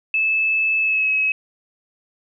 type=tone with pitch glide; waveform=sine; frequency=2615 to 2563 Hz; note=E7 to E7; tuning=-15 to -49 cents; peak=-16 dBFS; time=0.14-1.32 s; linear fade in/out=2 ms; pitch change=-34 cents; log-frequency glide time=0.79-1.11 s; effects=none